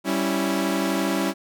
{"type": "chord", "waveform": "sawtooth", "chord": "C# diminished", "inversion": "second", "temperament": "equal with one note detuned", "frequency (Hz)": [195.21, 277.2, 329.6], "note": ["G3", "C#4", "E4"], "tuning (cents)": [-7, 0, 0], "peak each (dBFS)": -22, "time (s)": [0.04, 1.34], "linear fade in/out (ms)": 50, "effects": []}